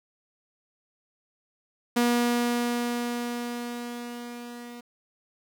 sawtooth tone with level ramp, 240 Hz, B3, 49 cents flat, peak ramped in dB -16 to -36 dBFS, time 1.96-4.81 s, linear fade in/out 10 ms, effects 9-bit

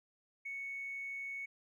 triangle tone with tanh clipping, 2217 Hz, C#7, in tune, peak -39 dBFS, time 0.45-1.46 s, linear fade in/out 10 ms, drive 1 dB, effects none

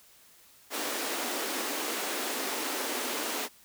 pink high-pass noise, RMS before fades -33 dBFS, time 0.7-3.49 s, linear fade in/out 50 ms, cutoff 250 Hz, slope 48 dB/octave, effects white hiss -58 dBFS RMS until 3.64 s

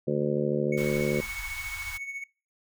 harmonic tone, 73.4 Hz, D2, in tune, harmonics 2 / 3 / 4 / 5 / 6 / 7 / 8, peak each -31 / -31 / -40 / -29 / -33 / -31 / -37 dBFS, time 0.07-1.21 s, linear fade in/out 10 ms
triangle tone with tremolo, 2217 Hz, C#7, in tune, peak -30 dBFS, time 0.72-2.24 s, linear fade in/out 5 ms, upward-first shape sine, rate 14 Hz, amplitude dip 60%
pink band-stop noise, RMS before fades -40 dBFS, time 0.77-1.98 s, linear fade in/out 10 ms, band 100 to 860 Hz, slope 48 dB/octave
effects noise-tail reverb RT60 0.4 s tail -25 dB re dry

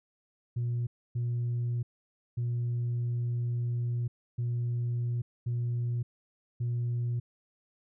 sine tone bursts at uneven times, 120 Hz, B2, 49 cents flat, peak -26 dBFS, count 6, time 0.56-0.87 / 1.15-1.83 / 2.37-4.08 / 4.38-5.22 / 5.46-6.03 / 6.6-7.2 s, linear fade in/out 10 ms, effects tanh soft clip ceiling -26 dBFS

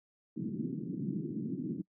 pink band-pass noise, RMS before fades -37 dBFS, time 0.36-1.82 s, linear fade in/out 10 ms, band 140 to 340 Hz, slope 48 dB/octave, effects noise-tail reverb RT60 0.1 s tail -26 dB re dry

